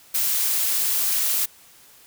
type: noise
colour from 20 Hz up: blue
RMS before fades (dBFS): -22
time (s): 0.14-1.46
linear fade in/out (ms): 10
effects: white hiss -51 dBFS RMS until 2.06 s